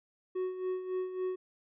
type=tone with tremolo; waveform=triangle; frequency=370 Hz; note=F#4; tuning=in tune; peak=-28 dBFS; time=0.35-1.36 s; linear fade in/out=10 ms; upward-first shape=sine; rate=3.6 Hz; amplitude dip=65%; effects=resampled to 8000 Hz